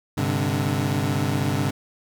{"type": "chord", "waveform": "25% pulse", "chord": "G suspended fourth", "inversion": "none", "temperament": "equal with one note detuned", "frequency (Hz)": [100.46, 130.81, 146.83], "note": ["G2", "C3", "D3"], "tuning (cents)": [43, 0, 0], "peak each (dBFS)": -22, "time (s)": [0.17, 1.71], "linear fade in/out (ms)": 10, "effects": []}